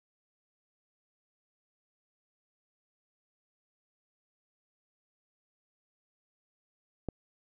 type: click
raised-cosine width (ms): 2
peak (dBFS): -20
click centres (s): 7.087
effects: none